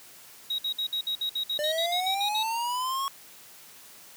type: tone bursts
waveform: triangle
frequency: 3808 Hz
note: A#7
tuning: 36 cents sharp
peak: -25 dBFS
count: 14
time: 0.5-2.431 s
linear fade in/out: 5 ms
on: 85 ms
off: 57 ms
type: linear sweep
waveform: square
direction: up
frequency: 589 to 1106 Hz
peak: -28 dBFS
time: 1.59-3.08 s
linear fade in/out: 0 ms
effects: white hiss -50 dBFS RMS until 4.16 s + high-pass 100 Hz 12 dB/octave